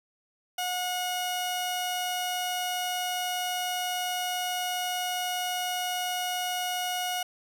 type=tone pair together; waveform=sawtooth; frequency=725.5 / 1451 Hz; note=F#5 / F#6; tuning=-34 / -34 cents; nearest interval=octave; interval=1200 cents; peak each=-26 / -27 dBFS; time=0.58-7.23 s; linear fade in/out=5 ms; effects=none